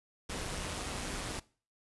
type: noise with amplitude modulation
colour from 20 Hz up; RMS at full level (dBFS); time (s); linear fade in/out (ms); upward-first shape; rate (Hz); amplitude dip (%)
pink; -36; 0.29-1.4; 10; sine; 197; 55
effects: noise-tail reverb RT60 0.4 s tail -21 dB re dry + resampled to 24000 Hz